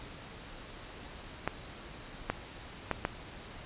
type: clicks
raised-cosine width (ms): 0.5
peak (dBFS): -14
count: 4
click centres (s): 1.476 / 2.3 / 2.913 / 3.051
effects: pink hiss -47 dBFS RMS until 3.65 s + resampled to 8000 Hz